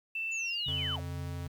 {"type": "tone with pitch glide", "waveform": "sine", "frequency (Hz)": [2666, 3027], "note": ["E7", "F#7"], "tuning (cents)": [19, 39], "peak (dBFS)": -32, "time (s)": [0.15, 0.96], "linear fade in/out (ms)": 5, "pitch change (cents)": 220, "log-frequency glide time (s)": [0.4, 0.79]}
{"type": "linear sweep", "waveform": "sine", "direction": "down", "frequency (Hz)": [7140, 438.7], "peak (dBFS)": -40, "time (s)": [0.31, 1.01], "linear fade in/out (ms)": 20}
{"type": "tone with tremolo", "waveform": "sine", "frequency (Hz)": 139.9, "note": "C#3", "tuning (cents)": 16, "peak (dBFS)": -38, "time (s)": [0.66, 1.48], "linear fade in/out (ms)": 5, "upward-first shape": "triangle", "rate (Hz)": 2.3, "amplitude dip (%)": 30}
{"type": "tone", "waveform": "square", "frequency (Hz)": 87.31, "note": "F2", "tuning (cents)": 0, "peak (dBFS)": -38, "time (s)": [0.68, 1.47], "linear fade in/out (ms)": 0}
{"effects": ["10-bit"]}